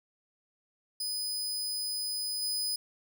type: tone with level steps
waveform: sawtooth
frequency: 5000 Hz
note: D#8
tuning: 8 cents sharp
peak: -29 / -27 dBFS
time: 1-2.76 s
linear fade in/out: 5 ms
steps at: 2.42 s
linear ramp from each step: 5 ms
effects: none